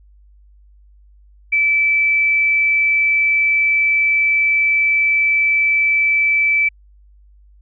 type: tone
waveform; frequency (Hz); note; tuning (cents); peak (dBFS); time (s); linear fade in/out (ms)
sine; 2315; D7; -25; -12; 1.52-6.69; 10
effects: added 50 Hz sine -45 dBFS peak until 7.61 s

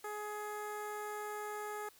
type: tone with notch filter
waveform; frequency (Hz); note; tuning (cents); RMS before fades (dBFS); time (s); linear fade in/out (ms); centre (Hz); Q
15% pulse; 420; G#4; +19; -42; 0.04-1.89; 5; 4200; 0.94
effects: white hiss -63 dBFS RMS until 1.99 s

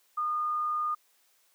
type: tone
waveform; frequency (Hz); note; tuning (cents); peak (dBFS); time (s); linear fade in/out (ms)
sine; 1221; D#6; -33; -27; 0.17-0.95; 10
effects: white hiss -67 dBFS RMS until 1.54 s + high-pass 400 Hz 12 dB/octave

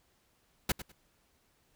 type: noise with echo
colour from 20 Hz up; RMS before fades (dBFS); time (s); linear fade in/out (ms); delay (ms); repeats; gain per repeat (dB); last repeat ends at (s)
pink; -28; 0.69-0.72; 5; 100; 2; -14; 0.92
effects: pink hiss -71 dBFS RMS until 1.75 s

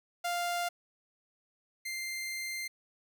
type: tone pair in turn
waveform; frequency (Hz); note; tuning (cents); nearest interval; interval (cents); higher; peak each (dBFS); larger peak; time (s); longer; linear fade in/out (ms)
sawtooth; 698.5 / 2093; F5 / C7; 0 / 0; octave + perfect fifth; 1900; second; -27 / -32; first; 0.24-0.69 / 1.85-2.68; second; 10
effects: none

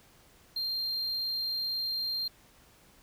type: tone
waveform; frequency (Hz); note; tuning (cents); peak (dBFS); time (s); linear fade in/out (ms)
triangle; 4186; C8; 0; -29; 0.56-2.28; 5
effects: pink hiss -60 dBFS RMS until 3.02 s

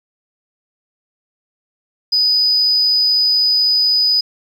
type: tone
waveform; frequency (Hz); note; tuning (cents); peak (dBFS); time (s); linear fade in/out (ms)
sine; 4978; D#8; 0; -10; 2.12-4.21; 10
effects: tanh soft clip ceiling -7 dBFS + 8-bit

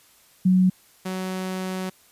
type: tone pair in turn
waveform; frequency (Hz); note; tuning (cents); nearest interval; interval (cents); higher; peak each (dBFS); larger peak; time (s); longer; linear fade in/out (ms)
sine / sawtooth; 184.9 / 186.62; F#3 / F#3; -1 / +15; unison; 16; second; -14 / -23; first; 0.45-0.7 / 1.05-1.9; second; 10
effects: white hiss -56 dBFS RMS until 2.11 s + resampled to 32000 Hz

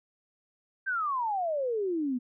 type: exponential sweep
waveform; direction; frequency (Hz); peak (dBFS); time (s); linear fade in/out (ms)
sine; down; 1600 to 238.5; -27; 0.86-2.19; 20
effects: none

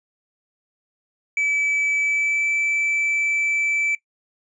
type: tone with pitch glide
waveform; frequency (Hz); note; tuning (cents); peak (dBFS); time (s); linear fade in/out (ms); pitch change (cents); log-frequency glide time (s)
triangle; 2300 to 2319; D7 to D7; -37 to -22; -17; 1.37-3.95; 2; +15; 2.01-2.48
effects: noise-tail reverb RT60 0.1 s tail -20 dB re dry + resampled to 22050 Hz

